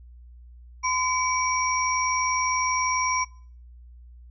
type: tone cluster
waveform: sine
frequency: 1019 / 2273 / 5650 Hz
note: C6 / C#7 / F8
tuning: -46 / +43 / +19 cents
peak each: -24 / -28 / -29 dBFS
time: 0.83-3.25 s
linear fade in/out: 20 ms
effects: noise-tail reverb RT60 0.5 s tail -23 dB re dry + added 60 Hz sine -44 dBFS peak until 4.3 s